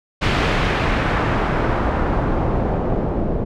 pink noise with low-pass filter sweep, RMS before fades -19 dBFS, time 0.21-3.45 s, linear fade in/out 20 ms, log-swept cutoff 3100 to 480 Hz, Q 1, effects none

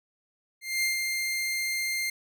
sawtooth tone with ADSR envelope, 2105 Hz, C7, 10 cents sharp, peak -20 dBFS, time 0.61-2.1 s, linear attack 220 ms, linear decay 130 ms, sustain -4 dB, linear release 5 ms, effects none

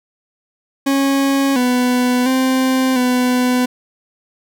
40% pulse tone with pitch steps, 274.5 / 248.6 / 260.5 / 249.9 Hz, C#4 / B3 / C4 / B3, -17 / +12 / -7 / +21 cents, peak -12 dBFS, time 0.86-3.66 s, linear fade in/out 10 ms, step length 700 ms, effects none

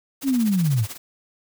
white noise with tremolo, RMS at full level -33 dBFS, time 0.21-0.98 s, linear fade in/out 20 ms, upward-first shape sine, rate 16 Hz, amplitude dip 80%
sine linear sweep, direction down, 283.3 to 95.8 Hz, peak -17 dBFS, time 0.23-0.87 s, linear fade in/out 50 ms
effects none

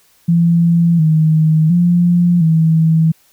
sine tone with pitch steps, 169.2 / 157.2 / 174.5 / 161.1 Hz, E3 / D#3 / F3 / E3, +45 / +18 / -1 / -39 cents, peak -8 dBFS, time 0.28-3.12 s, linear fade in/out 10 ms, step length 710 ms, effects white hiss -53 dBFS RMS until 3.32 s

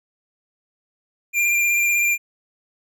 square tone with vibrato, 2387 Hz, D7, 28 cents sharp, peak -17 dBFS, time 1.33-2.18 s, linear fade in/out 50 ms, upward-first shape triangle, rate 16 Hz, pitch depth 22 cents each way, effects none

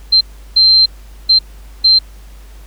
sine tone bursts at uneven times, 4133 Hz, C8, 22 cents flat, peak -5 dBFS, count 4, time 0.12-0.21 / 0.56-0.86 / 1.29-1.39 / 1.84-1.99 s, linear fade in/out 10 ms, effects added 50 Hz sine -33 dBFS peak until 2.66 s + pink hiss -46 dBFS RMS until 2.66 s

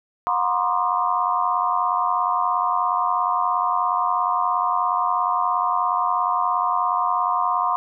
sine tone cluster, 722 / 955 / 1046 / 1143 / 1220 Hz, F#5 / A#5 / C6 / D6 / D#6, -43 / +42 / -1 / -47 / -34 cents, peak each -25 / -25 / -22 / -28 / -27 dBFS, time 0.27-7.76 s, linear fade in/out 0 ms, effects none

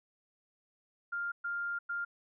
sine tone bursts at uneven times, 1400 Hz, F6, 4 cents sharp, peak -33 dBFS, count 3, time 1.12-1.32 / 1.44-1.79 / 1.89-2.05 s, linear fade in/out 10 ms, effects none

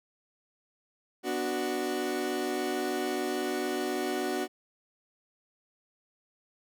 30% pulse chord, B minor, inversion none, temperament equal, 246.9 / 293.7 / 370 Hz, B3 / D4 / F#4, 0 / 0 / 0 cents, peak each -34 / -32 / -29 dBFS, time 1.23-4.48 s, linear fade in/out 50 ms, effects none

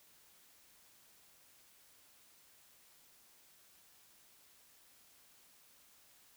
silence, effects white hiss -65 dBFS RMS until 6.36 s

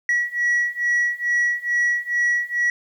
sine beating tone pair, 1927 / 1929.3 Hz, B6 / B6, -43 / -41 cents, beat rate 2.3 Hz, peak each -20 / -19 dBFS, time 0.09-2.7 s, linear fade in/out 2 ms, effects tanh soft clip ceiling -15 dBFS + 9-bit

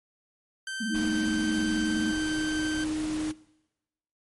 sawtooth tone, 1554 Hz, G6, 16 cents flat, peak -29 dBFS, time 0.67-2.84 s, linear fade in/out 2 ms
sine tone with vibrato, 220 Hz, A3, in tune, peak -29 dBFS, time 0.8-2.12 s, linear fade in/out 10 ms, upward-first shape sine, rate 19 Hz, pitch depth 120 cents each way
sine tone with pitch glide, 311.1 to 309.1 Hz, D#4 to D#4, 0 to -11 cents, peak -28 dBFS, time 0.89-3.34 s, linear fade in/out 50 ms, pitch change -11 cents, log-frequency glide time 1.64-3.02 s
pink noise, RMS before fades -39 dBFS, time 0.94-3.32 s, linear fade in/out 10 ms
effects noise-tail reverb RT60 1.0 s tail -20 dB re dry + MP3 48 kbps

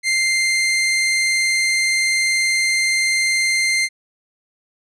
sawtooth tone, 2093 Hz, C7, in tune, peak -12 dBFS, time 0.03-3.89 s, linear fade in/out 50 ms, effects resampled to 24000 Hz

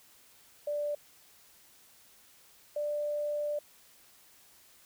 sine tone pair in turn, 587.3 / 590.6 Hz, D5 / D5, 0 / +10 cents, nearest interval unison, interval 10 cents, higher second, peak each -30 / -30 dBFS, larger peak neither, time 0.67-0.95 / 2.76-3.59 s, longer second, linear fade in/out 5 ms, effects white hiss -60 dBFS RMS until 4.85 s

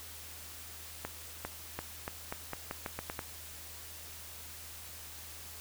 accelerating click train, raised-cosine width 0.5 ms, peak -21 dBFS, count 11, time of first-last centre 1.05-3.192 s, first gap 400 ms, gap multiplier 0.85, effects added 80 Hz sine -54 dBFS peak until 5.6 s + white hiss -48 dBFS RMS until 5.6 s

